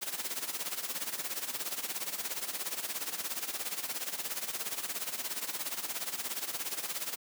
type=noise with tremolo; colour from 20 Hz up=white; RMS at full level=-34 dBFS; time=0.01-7.16 s; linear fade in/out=20 ms; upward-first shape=sine; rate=17 Hz; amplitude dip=75%; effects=high-pass 200 Hz 12 dB/octave